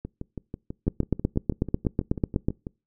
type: two click trains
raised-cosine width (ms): 3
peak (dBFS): -20 / -9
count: 17 / 14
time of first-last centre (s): 0.05-2.669 / 0.88-2.485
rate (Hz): 6.11 / 8.1
effects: noise-tail reverb RT60 0.3 s tail -26 dB re dry